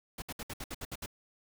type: noise bursts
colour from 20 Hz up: pink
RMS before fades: -40 dBFS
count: 9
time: 0.18-1.061 s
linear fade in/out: 5 ms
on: 41 ms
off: 64 ms
effects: none